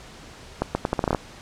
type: accelerating click train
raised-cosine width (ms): 1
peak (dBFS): -7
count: 10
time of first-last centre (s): 0.62-1.148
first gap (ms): 130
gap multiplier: 0.78
effects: pink hiss -44 dBFS RMS until 1.41 s + low-pass 7000 Hz 12 dB/octave